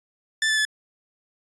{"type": "tone with pitch steps", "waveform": "sawtooth", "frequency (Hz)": [1763, 1744.8, 1726.7], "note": ["A6", "A6", "A6"], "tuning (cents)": [3, -15, -33], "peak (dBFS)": -16, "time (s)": [0.42, 0.651], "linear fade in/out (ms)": 2, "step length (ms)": 77, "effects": ["resampled to 22050 Hz"]}